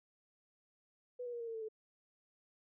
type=tone with pitch steps; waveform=sine; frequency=493.9 / 483.7 / 473.8 / 464 / 454.5 / 445.1 / 436 Hz; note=B4 / B4 / A#4 / A#4 / A#4 / A4 / A4; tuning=0 / -36 / +28 / -8 / -44 / +20 / -16 cents; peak=-40 dBFS; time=1.19-1.687 s; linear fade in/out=10 ms; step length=71 ms; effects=none